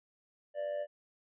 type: tone with amplitude modulation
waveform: triangle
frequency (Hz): 588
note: D5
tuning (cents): +2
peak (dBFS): -29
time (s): 0.54-0.87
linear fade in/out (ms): 50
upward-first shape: sine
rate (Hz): 95.3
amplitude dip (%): 60
effects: resampled to 8000 Hz